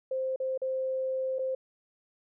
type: tone with dropouts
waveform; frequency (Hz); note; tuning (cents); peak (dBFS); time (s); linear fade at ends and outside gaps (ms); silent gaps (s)
sine; 523.3; C5; 0; -28; 0.11-1.55; 5; 0.361-0.4 / 0.577-0.617 / 1.386-1.391
effects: none